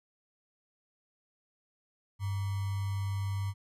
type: tone with sample-and-hold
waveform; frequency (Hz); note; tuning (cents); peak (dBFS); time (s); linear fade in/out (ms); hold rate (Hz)
sine; 98.5; G2; +9; -30; 2.19-3.54; 50; 1050
effects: resampled to 32000 Hz